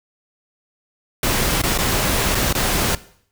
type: noise with dropouts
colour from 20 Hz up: pink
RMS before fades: -19 dBFS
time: 1.23-2.95 s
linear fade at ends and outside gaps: 2 ms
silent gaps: 1.618-1.636 / 1.777-1.786 / 2.348-2.352 / 2.527-2.55 s
effects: noise-tail reverb RT60 0.6 s tail -18 dB re dry